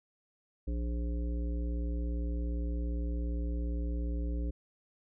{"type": "harmonic tone", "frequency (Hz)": 58.7, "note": "A#1", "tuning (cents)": 13, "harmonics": [1, 3, 5, 7, 9], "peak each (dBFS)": [-31, -44, -42, -49, -50], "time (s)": [0.67, 4.51], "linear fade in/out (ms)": 10, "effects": []}